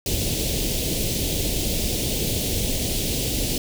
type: band-stop noise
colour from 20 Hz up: pink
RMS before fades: -24 dBFS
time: 0.06-3.58 s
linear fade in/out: 2 ms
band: 560 to 2800 Hz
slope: 24 dB/octave
effects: none